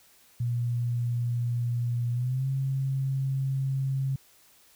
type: tone with pitch glide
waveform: sine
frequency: 119.9 to 134.58 Hz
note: A#2 to C3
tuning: +49 to +49 cents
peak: -25 dBFS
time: 0.4-4.16 s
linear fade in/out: 5 ms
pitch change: +200 cents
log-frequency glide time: 2.12-2.47 s
effects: white hiss -59 dBFS RMS until 4.75 s